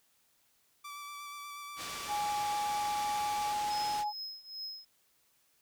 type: tone with vibrato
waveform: sawtooth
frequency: 1161 Hz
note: D6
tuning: 20 cents flat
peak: -39 dBFS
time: 0.84-3.53 s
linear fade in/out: 10 ms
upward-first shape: square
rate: 8.3 Hz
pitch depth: 13 cents each way
type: low-pass noise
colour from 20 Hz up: white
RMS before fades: -43 dBFS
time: 1.76-4.05 s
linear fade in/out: 50 ms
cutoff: 6000 Hz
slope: 12 dB/octave
type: tone with pitch glide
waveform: sine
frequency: 830.6 to 835.9 Hz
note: G#5 to G#5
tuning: 0 to +11 cents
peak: -31 dBFS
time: 2.07-4.13 s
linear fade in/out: 50 ms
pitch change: +11 cents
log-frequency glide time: 2.59-3.84 s
type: tone with tremolo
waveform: triangle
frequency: 5130 Hz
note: E8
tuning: 48 cents flat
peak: -36 dBFS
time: 3.7-4.85 s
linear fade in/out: 5 ms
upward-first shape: triangle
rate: 2.4 Hz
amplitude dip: 90%
effects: white hiss -71 dBFS RMS until 5.61 s